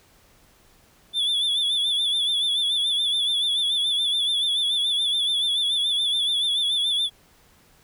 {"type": "tone with vibrato", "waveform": "triangle", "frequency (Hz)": 3465, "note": "A7", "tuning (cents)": -27, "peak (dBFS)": -19, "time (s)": [1.13, 7.1], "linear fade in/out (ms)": 50, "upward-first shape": "sine", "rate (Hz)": 7, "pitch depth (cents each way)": 67, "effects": ["pink hiss -57 dBFS RMS until 7.83 s"]}